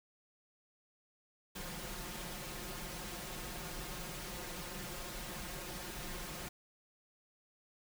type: noise with comb filter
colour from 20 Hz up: pink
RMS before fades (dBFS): -44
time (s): 1.55-6.49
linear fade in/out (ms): 10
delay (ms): 5.6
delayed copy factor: +0.8
effects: none